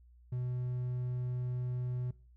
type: tone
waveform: triangle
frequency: 124.5 Hz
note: B2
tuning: 14 cents sharp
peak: -31 dBFS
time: 0.32-2.11 s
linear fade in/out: 5 ms
effects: noise-tail reverb RT60 0.4 s tail -21 dB re dry + added 60 Hz sine -57 dBFS peak until 2.36 s